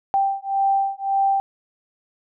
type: beating tone pair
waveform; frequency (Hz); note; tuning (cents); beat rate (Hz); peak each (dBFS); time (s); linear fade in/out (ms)
sine; 784 / 785.8; G5 / G5; 0 / +4; 1.8; -21; 0.14-1.4; 0
effects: none